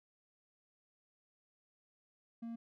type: tone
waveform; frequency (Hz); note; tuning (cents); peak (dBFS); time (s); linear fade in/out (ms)
triangle; 231; A#3; -16; -39; 2.42-2.56; 10
effects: none